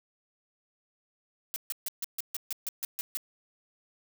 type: noise bursts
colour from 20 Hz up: blue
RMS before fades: -33 dBFS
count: 11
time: 1.54-3.171 s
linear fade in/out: 0 ms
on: 21 ms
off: 140 ms
effects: none